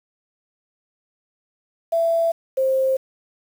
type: tone pair in turn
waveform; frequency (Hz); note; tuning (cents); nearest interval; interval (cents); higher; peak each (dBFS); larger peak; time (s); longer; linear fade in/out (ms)
sine; 666 / 528.6; E5 / C5; +18 / +18; major third; 400; first; -16; neither; 1.92-2.32 / 2.57-2.97; neither; 10
effects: 7-bit